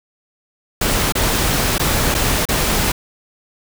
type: noise with dropouts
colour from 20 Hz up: pink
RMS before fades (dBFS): -17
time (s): 0.81-2.92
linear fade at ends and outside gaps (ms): 5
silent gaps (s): 1.123-1.152 / 1.782-1.795 / 2.144-2.148 / 2.454-2.487
effects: none